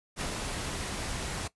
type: noise with ADSR envelope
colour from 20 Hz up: pink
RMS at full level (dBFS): -33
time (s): 0.16-1.48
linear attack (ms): 48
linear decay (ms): 80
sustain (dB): -2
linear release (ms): 10
effects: noise-tail reverb RT60 0.1 s tail -17 dB re dry + resampled to 24000 Hz